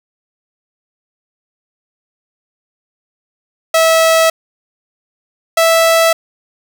sawtooth tone pair in turn, 650 / 657.6 Hz, E5 / E5, -24 / -4 cents, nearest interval unison, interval 20 cents, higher second, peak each -4 dBFS, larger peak neither, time 3.74-4.3 / 5.57-6.13 s, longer neither, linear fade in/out 5 ms, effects none

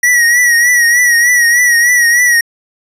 square tone with vibrato, 1917 Hz, A#6, 48 cents sharp, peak -7 dBFS, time 0.03-2.41 s, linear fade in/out 5 ms, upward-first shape triangle, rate 3.3 Hz, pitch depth 64 cents each way, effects resampled to 32000 Hz

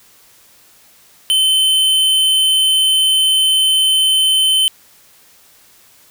square tone, 3068 Hz, G7, 38 cents flat, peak -11 dBFS, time 1.3-4.68 s, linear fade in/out 0 ms, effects white hiss -48 dBFS RMS until 6.1 s

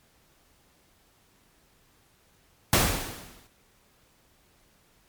pink noise with exponential decay, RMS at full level -18 dBFS, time 2.73-3.47 s, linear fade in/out 1 ms, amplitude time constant 160 ms, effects pink hiss -63 dBFS RMS until 5.08 s + MP3 96 kbps

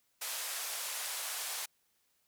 white band-pass noise, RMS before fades -39 dBFS, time 0.21-1.66 s, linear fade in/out 10 ms, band 560 to 13000 Hz, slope 24 dB/octave, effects white hiss -75 dBFS RMS until 2.27 s

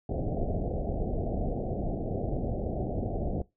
pink low-pass noise, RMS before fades -31 dBFS, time 0.09-3.42 s, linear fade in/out 5 ms, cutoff 750 Hz, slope 96 dB/octave, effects noise-tail reverb RT60 0.2 s tail -20 dB re dry

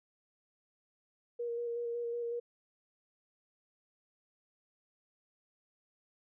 sine tone with vibrato, 472.6 Hz, A#4, 24 cents sharp, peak -34 dBFS, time 1.39-2.4 s, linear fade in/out 10 ms, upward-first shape square, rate 5.4 Hz, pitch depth 14 cents each way, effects none

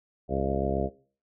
harmonic tone with a mistuned harmonic, 67.5 Hz, C#2, 45 cents flat, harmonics 1 / 2 / 3 / 4 / 5 / 6 / 7 / 8 / 9 / 10, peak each -33 / -34 / -34 / -36 / -36 / -33 / -36 / -36 / -34 / -35 dBFS, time 0.28-0.9 s, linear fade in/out 50 ms, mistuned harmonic 10, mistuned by +38 cents, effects noise-tail reverb RT60 0.4 s tail -18 dB re dry

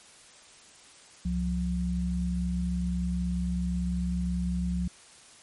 sine tone pair together, 66.64 / 177.9 Hz, C2 / F3, +32 / +32 cents, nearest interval octave + perfect fourth, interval 1700 cents, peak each -30 / -28 dBFS, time 1.25-4.88 s, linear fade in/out 5 ms, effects white hiss -53 dBFS RMS until 5.42 s + MP3 48 kbps

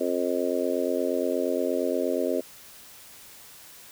harmonic tone, 88.5 Hz, F2, 23 cents sharp, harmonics 3 / 4 / 5 / 6 / 7, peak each -30 / -30 / -30 / -30 / -30 dBFS, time 0-2.41 s, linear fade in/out 10 ms, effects white hiss -48 dBFS RMS until 3.91 s

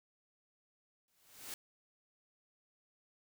white noise with exponential growth, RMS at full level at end -42 dBFS, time 1.08-1.54 s, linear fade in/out 1 ms, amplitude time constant 100 ms, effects none

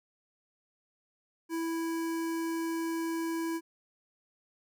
square tone with notch filter, 329.6 Hz, E4, in tune, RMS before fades -33 dBFS, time 1.49-3.61 s, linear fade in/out 50 ms, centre 3500 Hz, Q 1.5, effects none

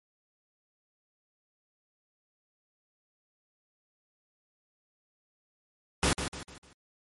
pink noise with echo, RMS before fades -25 dBFS, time 6.03-6.13 s, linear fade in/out 0 ms, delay 150 ms, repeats 4, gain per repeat -8 dB, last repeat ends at 6.73 s, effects MP3 48 kbps

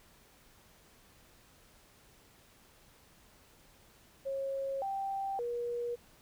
sine tone with pitch steps, 544 / 783 / 477.9 Hz, C#5 / G5 / A#4, -33 / -2 / +43 cents, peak -33 dBFS, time 4.25-5.96 s, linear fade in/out 20 ms, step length 570 ms, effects pink hiss -62 dBFS RMS until 6.21 s

